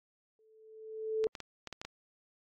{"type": "tone with exponential growth", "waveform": "sine", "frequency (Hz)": 438.4, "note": "A4", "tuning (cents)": -6, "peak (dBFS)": -26, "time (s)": [0.39, 1.27], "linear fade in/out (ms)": 1, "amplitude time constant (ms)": 190}
{"type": "clicks", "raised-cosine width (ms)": 0.2, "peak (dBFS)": -24, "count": 7, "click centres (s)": [1.241, 1.352, 1.403, 1.673, 1.727, 1.815, 1.85]}
{"effects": ["AAC 48 kbps"]}